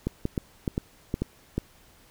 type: clicks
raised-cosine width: 3 ms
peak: -13 dBFS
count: 8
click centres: 0.07 / 0.254 / 0.378 / 0.678 / 0.779 / 1.141 / 1.22 / 1.58 s
effects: pink hiss -57 dBFS RMS until 2.1 s